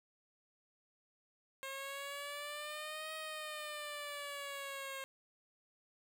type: exponential two-way sweep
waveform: 10% pulse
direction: up then down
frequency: 536 to 630 to 536 Hz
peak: -34 dBFS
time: 1.63-5.04 s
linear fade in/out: 0 ms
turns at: 3.14 s
effects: none